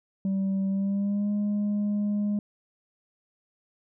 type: tone with pitch glide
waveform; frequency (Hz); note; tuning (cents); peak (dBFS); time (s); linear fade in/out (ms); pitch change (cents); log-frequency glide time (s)
sine; 193.6 to 206.3; G3 to G#3; -21 to -11; -21; 0.25-2.39; 2; +110; 0.68-1.31
effects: tanh soft clip ceiling -23 dBFS